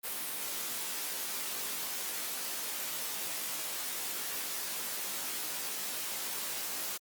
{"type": "noise with comb filter", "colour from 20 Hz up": "white", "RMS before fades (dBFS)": -37, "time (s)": [0.03, 6.98], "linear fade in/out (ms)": 20, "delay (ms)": 18, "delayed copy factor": -0.8, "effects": ["high-pass 200 Hz 12 dB/octave", "Opus 32 kbps"]}